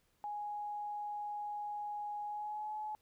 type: tone with pitch glide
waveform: sine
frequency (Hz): 830.6 to 852.5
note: G#5 to G#5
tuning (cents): 0 to +45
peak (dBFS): -38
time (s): 0.24-2.95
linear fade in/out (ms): 0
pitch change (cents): +45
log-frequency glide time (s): 2.25-2.73
effects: pink hiss -75 dBFS RMS until 3.01 s